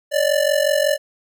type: ring-modulated tone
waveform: square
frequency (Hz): 587.3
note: D5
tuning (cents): 0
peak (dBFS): -13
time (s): 0.11-0.98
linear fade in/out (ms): 50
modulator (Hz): 22.7
effects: none